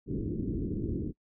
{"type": "low-pass noise", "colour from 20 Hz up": "white", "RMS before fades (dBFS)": -33, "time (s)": [0.06, 1.13], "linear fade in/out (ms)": 50, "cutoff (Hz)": 370, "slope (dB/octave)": 48, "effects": ["noise-tail reverb RT60 0.1 s tail -26 dB re dry"]}